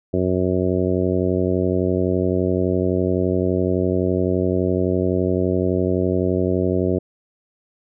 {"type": "harmonic tone", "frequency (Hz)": 91.8, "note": "F#2", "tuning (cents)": -13, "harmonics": [1, 2, 3, 4, 5, 6, 7], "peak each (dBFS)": [-24, -24, -24, -22, -26, -28, -29], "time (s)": [0.13, 6.99], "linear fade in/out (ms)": 10, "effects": []}